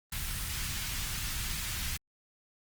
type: band-stop noise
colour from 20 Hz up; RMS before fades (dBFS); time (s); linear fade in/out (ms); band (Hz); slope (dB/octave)
pink; -35; 0.12-1.97; 5; 120 to 1800; 12
effects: Opus 24 kbps